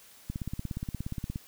click train, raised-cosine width 5 ms, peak -21 dBFS, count 19, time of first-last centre 0.3-1.359 s, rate 17 Hz, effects white hiss -55 dBFS RMS until 1.47 s

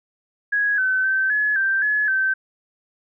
sine tone with pitch steps, 1661 / 1523 / 1548 / 1700 / 1569 / 1701 / 1548 Hz, G#6 / F#6 / G6 / G#6 / G6 / G#6 / G6, 0 / +50 / -22 / +40 / +1 / +41 / -22 cents, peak -17 dBFS, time 0.52-2.34 s, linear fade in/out 10 ms, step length 260 ms, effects none

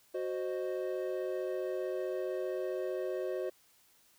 triangle chord, C diminished, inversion second, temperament equal with one note detuned, 370 / 523.3 / 618.7 Hz, Gb4 / C5 / Eb5, 0 / 0 / -10 cents, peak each -34 / -36 / -38 dBFS, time 0.14-3.5 s, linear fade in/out 10 ms, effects white hiss -66 dBFS RMS until 4.18 s

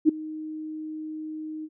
sine tone with ADSR envelope, 311.1 Hz, D#4, in tune, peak -11 dBFS, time 0.05-1.69 s, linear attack 38 ms, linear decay 8 ms, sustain -21 dB, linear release 50 ms, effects none

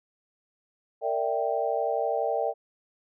sine chord, E half-diminished seventh, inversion second, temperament equal with one note detuned, 458.4 / 587.3 / 659.3 / 784 Hz, Bb4 / D5 / E5 / G5, -29 / 0 / 0 / 0 cents, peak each -30 dBFS, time 1.01-2.54 s, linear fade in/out 50 ms, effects none

